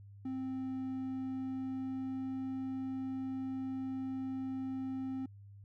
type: tone with pitch glide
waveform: triangle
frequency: 261.6 to 263.3 Hz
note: C4 to C4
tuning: 0 to +11 cents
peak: -34 dBFS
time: 0.25-5.26 s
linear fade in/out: 5 ms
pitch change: +11 cents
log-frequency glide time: 0.73-2.45 s
effects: added 100 Hz sine -51 dBFS peak until 5.64 s